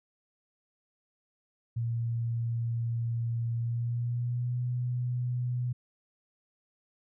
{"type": "tone with pitch glide", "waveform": "sine", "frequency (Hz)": [116.54, 123.4], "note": ["A#2", "B2"], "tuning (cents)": [0, -1], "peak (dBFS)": -28, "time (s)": [1.76, 5.73], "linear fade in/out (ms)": 10, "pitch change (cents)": 99, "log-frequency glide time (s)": [3.55, 4.61], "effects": []}